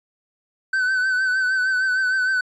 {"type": "tone with vibrato", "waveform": "triangle", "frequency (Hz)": 1521, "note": "F#6", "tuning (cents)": 47, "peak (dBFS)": -16, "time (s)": [0.73, 2.41], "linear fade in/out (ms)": 5, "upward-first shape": "triangle", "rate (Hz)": 6.5, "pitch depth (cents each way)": 48, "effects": ["resampled to 22050 Hz"]}